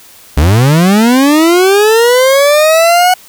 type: linear sweep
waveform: 40% pulse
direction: up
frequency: 65.41 to 740 Hz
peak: -4 dBFS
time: 0.37-3.14 s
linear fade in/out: 5 ms
effects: white hiss -38 dBFS RMS until 3.28 s